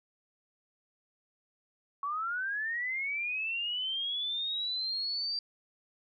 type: linear sweep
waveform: sine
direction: up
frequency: 1108.7 to 4707 Hz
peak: -31 dBFS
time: 2.03-5.39 s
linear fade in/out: 2 ms
effects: none